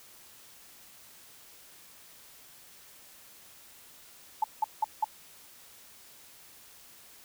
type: tone bursts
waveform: sine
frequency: 869 Hz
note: A5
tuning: 22 cents flat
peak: -22 dBFS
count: 4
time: 4.42-5.044 s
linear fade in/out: 5 ms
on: 21 ms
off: 180 ms
effects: white hiss -54 dBFS RMS until 7.24 s